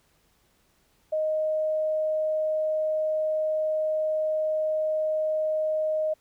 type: tone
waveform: sine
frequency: 622.3 Hz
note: D#5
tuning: in tune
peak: -23 dBFS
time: 1.12-6.14 s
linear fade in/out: 10 ms
effects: pink hiss -66 dBFS RMS until 6.2 s